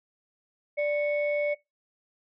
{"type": "tone pair together", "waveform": "sine", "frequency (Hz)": [587.3, 2214], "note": ["D5", "C#7"], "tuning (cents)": [0, -3], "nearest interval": "octave + major seventh", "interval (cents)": 2297, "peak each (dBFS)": [-24, -31], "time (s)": [0.77, 1.55], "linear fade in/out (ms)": 20, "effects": ["noise-tail reverb RT60 0.2 s tail -22 dB re dry", "tanh soft clip ceiling -17 dBFS"]}